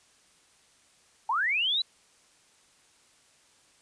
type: linear sweep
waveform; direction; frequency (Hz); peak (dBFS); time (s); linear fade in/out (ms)
sine; up; 830.6 to 4039; -24; 1.29-1.82; 5
effects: white hiss -62 dBFS RMS until 3.81 s + resampled to 22050 Hz